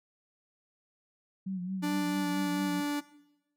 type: tone with vibrato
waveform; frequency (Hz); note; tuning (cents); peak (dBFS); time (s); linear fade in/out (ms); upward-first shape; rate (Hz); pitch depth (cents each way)
sine; 185; F#3; 0; -32; 1.46-2.81; 10; sine; 4.5; 63
type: tone with pitch glide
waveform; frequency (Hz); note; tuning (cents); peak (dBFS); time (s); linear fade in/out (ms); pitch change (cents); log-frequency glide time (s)
45% pulse; 293.7 to 291.3; D4 to D4; 0 to -14; -29; 1.82-3.01; 20; -14; 2.03-2.33
effects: noise-tail reverb RT60 0.9 s tail -18 dB re dry